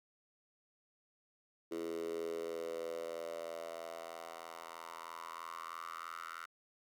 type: tone with high-pass filter sweep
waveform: 10% pulse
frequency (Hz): 83.1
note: E2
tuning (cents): +15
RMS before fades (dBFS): -44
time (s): 1.71-6.46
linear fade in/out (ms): 10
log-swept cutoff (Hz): 360 to 1400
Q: 5.6
effects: none